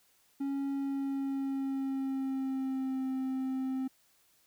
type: tone with pitch glide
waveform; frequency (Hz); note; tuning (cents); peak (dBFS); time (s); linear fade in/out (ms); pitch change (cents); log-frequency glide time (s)
triangle; 276.4 to 262.5; C#4 to C4; -5 to +6; -29; 0.4-3.88; 10; -89; 0.7-3.08
effects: white hiss -68 dBFS RMS until 4.46 s